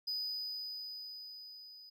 triangle tone with level ramp, 4978 Hz, D#8, in tune, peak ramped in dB -33 to -51 dBFS, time 0.07-1.9 s, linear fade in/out 10 ms, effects none

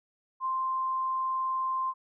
sine tone, 1046.5 Hz, C6, in tune, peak -27 dBFS, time 0.4-1.94 s, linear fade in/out 50 ms, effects none

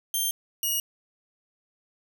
5% pulse tone pair in turn, 3170 / 2886 Hz, G7 / F#7, +19 / -44 cents, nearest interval major second, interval 163 cents, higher first, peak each -16 / -16 dBFS, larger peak neither, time 0.14-0.31 / 0.63-0.8 s, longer neither, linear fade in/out 2 ms, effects none

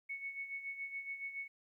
sine tone with tremolo, 2213 Hz, C#7, 3 cents flat, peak -38 dBFS, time 0.09-1.48 s, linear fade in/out 10 ms, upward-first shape sine, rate 7.1 Hz, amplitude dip 65%, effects 13-bit

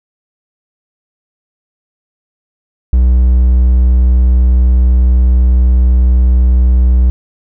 triangle tone, 62 Hz, B1, 7 cents sharp, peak -3 dBFS, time 2.93-7.1 s, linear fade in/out 0 ms, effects none

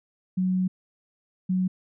sine tone pair in turn, 185 / 185 Hz, F#3 / F#3, 0 / 0 cents, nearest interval unison, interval 0 cents, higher neither, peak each -21 dBFS, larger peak neither, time 0.37-0.68 / 1.49-1.68 s, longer first, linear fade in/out 10 ms, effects none

